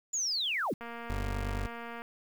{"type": "linear sweep", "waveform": "sine", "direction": "down", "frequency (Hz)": [7040, 98.4], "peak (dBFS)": -29, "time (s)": [0.13, 0.74], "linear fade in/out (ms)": 10}
{"type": "click train", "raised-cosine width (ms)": 0.5, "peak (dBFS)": -28, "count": 284, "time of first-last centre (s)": [0.81, 2.019], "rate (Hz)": 234}
{"type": "tone", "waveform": "30% pulse", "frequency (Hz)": 49, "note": "G1", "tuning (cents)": 0, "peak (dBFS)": -29, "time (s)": [1.1, 1.67], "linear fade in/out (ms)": 0}
{"effects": ["9-bit"]}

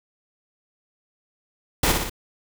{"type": "noise with echo", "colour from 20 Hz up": "pink", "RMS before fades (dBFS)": -19, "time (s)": [1.83, 1.92], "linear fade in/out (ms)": 5, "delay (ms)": 59, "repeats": 3, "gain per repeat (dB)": -4, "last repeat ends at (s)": 2.097, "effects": []}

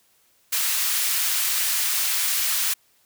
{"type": "high-pass noise", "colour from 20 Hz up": "white", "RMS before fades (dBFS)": -23, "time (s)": [0.52, 2.74], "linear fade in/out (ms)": 10, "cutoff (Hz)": 1400, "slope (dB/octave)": 12, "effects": ["white hiss -62 dBFS RMS until 3.05 s"]}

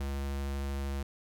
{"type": "tone with vibrato", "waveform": "square", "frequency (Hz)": 69.2, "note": "C#2", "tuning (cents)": -2, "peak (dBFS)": -33, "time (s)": [0, 1.03], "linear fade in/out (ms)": 5, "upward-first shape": "sine", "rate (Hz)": 13, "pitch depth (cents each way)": 8, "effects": []}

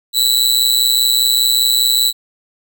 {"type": "tone with amplitude modulation", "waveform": "sawtooth", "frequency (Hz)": 3951, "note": "B7", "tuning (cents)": 0, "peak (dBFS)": -4, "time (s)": [0.13, 2.13], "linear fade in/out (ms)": 50, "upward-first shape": "sine", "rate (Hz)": 125, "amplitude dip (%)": 95, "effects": []}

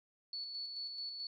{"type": "tone with tremolo", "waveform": "sine", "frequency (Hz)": 4435, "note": "C#8", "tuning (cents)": 0, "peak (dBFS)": -39, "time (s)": [0.33, 1.27], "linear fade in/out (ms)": 2, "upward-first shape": "square", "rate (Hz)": 4.6, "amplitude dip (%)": 35, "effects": []}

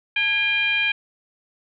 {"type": "tone with frequency modulation", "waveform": "sine", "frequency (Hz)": 2405, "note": "D7", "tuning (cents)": 41, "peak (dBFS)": -18, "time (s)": [0.16, 0.92], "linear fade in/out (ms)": 5, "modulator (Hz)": 761, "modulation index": 0.88, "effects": []}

